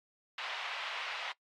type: band-pass noise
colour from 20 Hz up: white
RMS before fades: -40 dBFS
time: 0.38-1.32 s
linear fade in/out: 2 ms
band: 710 to 3300 Hz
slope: 24 dB/octave
effects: noise-tail reverb RT60 0.1 s tail -20 dB re dry + AAC 64 kbps